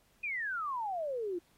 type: exponential sweep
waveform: sine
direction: down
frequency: 2517 to 334.8 Hz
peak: -33 dBFS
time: 0.23-1.39 s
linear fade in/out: 10 ms
effects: pink hiss -69 dBFS RMS until 1.57 s + AAC 48 kbps